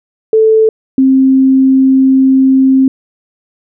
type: tone pair in turn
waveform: sine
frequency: 440 / 265 Hz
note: A4 / C4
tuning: 0 / +22 cents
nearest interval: major sixth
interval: 878 cents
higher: first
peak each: -4 dBFS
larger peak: neither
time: 0.33-0.69 / 0.98-2.88 s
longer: second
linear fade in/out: 2 ms
effects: none